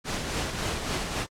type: noise with tremolo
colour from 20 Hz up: pink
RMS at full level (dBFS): -29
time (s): 0.04-1.27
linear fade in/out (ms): 50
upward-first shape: sine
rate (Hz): 3.6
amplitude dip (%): 40
effects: low-pass 8000 Hz 12 dB/octave + AAC 64 kbps

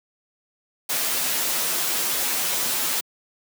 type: noise with comb filter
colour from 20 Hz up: white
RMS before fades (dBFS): -24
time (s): 0.89-3.01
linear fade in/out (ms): 10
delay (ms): 9.9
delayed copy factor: -0.7
effects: high-pass 200 Hz 12 dB/octave

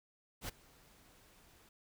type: noise with ADSR envelope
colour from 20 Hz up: pink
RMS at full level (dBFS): -40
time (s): 0.41-1.69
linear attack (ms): 75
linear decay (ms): 15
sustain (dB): -24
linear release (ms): 3
effects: none

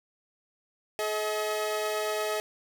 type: tone pair together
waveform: sawtooth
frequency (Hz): 427 / 636.2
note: G#4 / D#5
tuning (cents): +48 / +38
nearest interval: perfect fifth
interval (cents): 690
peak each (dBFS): -27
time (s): 0.99-2.4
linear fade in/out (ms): 0
effects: none

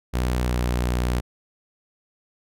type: tone with pitch glide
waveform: sawtooth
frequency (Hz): 61.74 to 60.93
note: B1 to B1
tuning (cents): 0 to -23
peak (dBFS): -17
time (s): 0.13-1.21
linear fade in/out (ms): 20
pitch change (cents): -23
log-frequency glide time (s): 0.43-0.55
effects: none

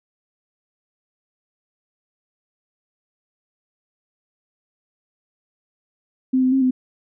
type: tone with pitch steps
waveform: sine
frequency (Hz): 259.2 / 256.8 / 266.9 / 255.9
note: C4 / C4 / C4 / C4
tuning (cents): -16 / -32 / +35 / -38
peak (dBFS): -14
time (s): 6.33-6.71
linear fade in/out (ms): 10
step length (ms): 95
effects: none

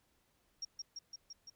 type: tone with echo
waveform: sine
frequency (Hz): 5588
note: F8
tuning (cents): 0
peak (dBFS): -38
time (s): 0.62-0.65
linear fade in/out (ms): 5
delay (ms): 170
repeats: 5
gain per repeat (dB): -2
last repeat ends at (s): 1.5
effects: pink hiss -75 dBFS RMS until 1.55 s

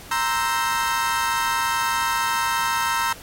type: chord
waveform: 35% pulse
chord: C dominant seventh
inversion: third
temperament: equal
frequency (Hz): 932.3 / 1046.5 / 1318.5 / 1568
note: Bb5 / C6 / E6 / G6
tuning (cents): 0 / 0 / 0 / 0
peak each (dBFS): -22 / -26 / -24 / -26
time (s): 0.11-3.13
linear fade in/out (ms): 5
effects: pink hiss -41 dBFS RMS until 3.22 s + MP3 64 kbps

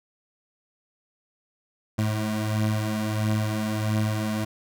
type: beating tone pair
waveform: 25% pulse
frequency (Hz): 107.2 / 108.7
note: A2 / A2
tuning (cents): -45 / -21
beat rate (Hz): 1.5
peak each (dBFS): -21 / -26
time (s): 1.98-4.45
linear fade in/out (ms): 10
effects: none

